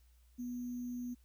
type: tone with sample-and-hold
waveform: sine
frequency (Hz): 245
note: B3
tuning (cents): -14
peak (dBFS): -38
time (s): 0.38-1.15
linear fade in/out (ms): 20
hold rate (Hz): 6300
effects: added 60 Hz sine -62 dBFS peak until 1.24 s + white hiss -75 dBFS RMS until 1.24 s